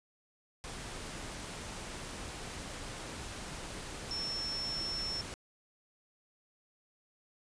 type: tone in noise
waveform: sine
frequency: 5400 Hz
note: E8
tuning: 41 cents sharp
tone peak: -35 dBFS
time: 4.11-5.21 s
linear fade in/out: 0 ms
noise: pink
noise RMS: -43 dBFS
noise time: 0.64-5.34 s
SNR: +5 dB
effects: resampled to 22050 Hz